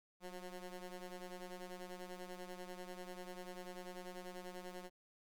15% pulse ring-modulated tone, 181.1 Hz, F#3, 37 cents flat, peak -38 dBFS, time 0.2-4.9 s, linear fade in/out 50 ms, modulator 176 Hz, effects none

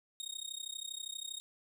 25% pulse tone with amplitude modulation, 3729 Hz, A#7, in tune, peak -33 dBFS, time 0.2-1.4 s, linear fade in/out 0 ms, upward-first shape sine, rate 32.5 Hz, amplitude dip 95%, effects none

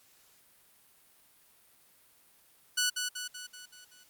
10% pulse tone with echo, 1480 Hz, F#6, in tune, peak -18 dBFS, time 2.77-2.9 s, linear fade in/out 10 ms, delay 190 ms, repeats 6, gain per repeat -5 dB, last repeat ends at 4.04 s, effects white hiss -63 dBFS RMS until 4.09 s + Opus 48 kbps

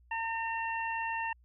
harmonic tone, 909 Hz, A#5, 44 cents flat, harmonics 1 / 2 / 3, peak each -34 / -37 / -39 dBFS, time 0.11-1.33 s, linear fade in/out 5 ms, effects added 60 Hz sine -59 dBFS peak until 1.44 s

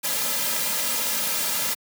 white noise with comb filter, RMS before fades -25 dBFS, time 0.03-1.75 s, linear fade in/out 20 ms, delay 2.7 ms, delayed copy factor -0.95, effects high-pass 200 Hz 12 dB/octave

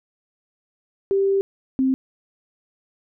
sine tone pair in turn, 392 / 263.1 Hz, G4 / C4, 0 / +10 cents, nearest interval perfect fifth, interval 690 cents, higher first, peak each -16 dBFS, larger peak neither, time 1.11-1.41 / 1.79-1.94 s, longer first, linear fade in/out 0 ms, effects none

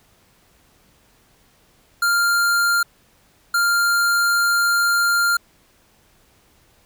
square tone bursts at uneven times, 1396.9 Hz, F6, in tune, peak -16 dBFS, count 2, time 2.02-2.83 / 3.54-5.37 s, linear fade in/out 5 ms, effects pink hiss -57 dBFS RMS until 6.85 s

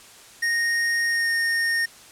square tone with pitch glide, 1858 to 1840.9 Hz, A#6 to A#6, -6 to -22 cents, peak -21 dBFS, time 0.42-1.86 s, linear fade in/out 10 ms, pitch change -16 cents, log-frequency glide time 1.07-1.31 s, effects white hiss -47 dBFS RMS until 2.11 s + low-pass 10000 Hz 12 dB/octave

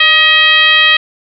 sine tone with frequency modulation, 2551 Hz, D#7, 43 cents sharp, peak -5 dBFS, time 0-0.97 s, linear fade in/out 5 ms, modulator 650 Hz, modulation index 1.6, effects none

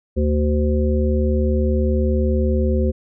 harmonic tone with a mistuned harmonic, 75 Hz, D2, 37 cents sharp, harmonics 1 / 3 / 5 / 7, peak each -17 / -22 / -24 / -25 dBFS, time 0.16-2.92 s, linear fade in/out 20 ms, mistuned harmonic 7, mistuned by -32 cents, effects none

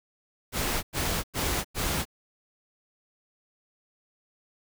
pink noise bursts, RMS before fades -28 dBFS, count 4, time 0.52-2.054 s, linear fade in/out 50 ms, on 310 ms, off 98 ms, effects none

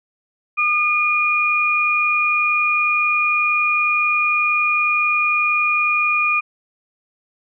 sine tone pair together, 1217 / 2434 Hz, D#6 / D#7, -39 / -39 cents, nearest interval octave, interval 1200 cents, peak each -20 / -16 dBFS, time 0.57-6.41 s, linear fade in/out 20 ms, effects none

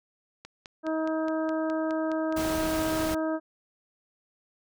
click train, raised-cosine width 0.2 ms, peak -25 dBFS, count 12, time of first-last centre 0.45-2.742 s, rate 4.8 Hz
harmonic tone, 317.2 Hz, D#4, 33 cents sharp, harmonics 1 / 2 / 3 / 4 / 5, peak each -28 / -30 / -39 / -39 / -41 dBFS, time 0.83-3.4 s, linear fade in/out 50 ms
pink noise, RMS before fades -34 dBFS, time 2.36-3.15 s, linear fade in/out 10 ms
effects none

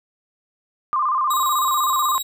sine tone with vibrato, 1122 Hz, C#6, 21 cents sharp, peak -17 dBFS, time 0.93-2.18 s, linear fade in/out 0 ms, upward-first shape square, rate 16 Hz, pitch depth 110 cents each way
15% pulse tone with tremolo, 3824 Hz, A#7, 43 cents sharp, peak -16 dBFS, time 1.3-2.23 s, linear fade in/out 10 ms, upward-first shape sine, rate 19 Hz, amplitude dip 45%
effects none

